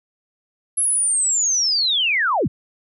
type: linear sweep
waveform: sine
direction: down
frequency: 11070 to 63.7 Hz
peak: -16 dBFS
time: 0.77-2.48 s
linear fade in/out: 10 ms
effects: none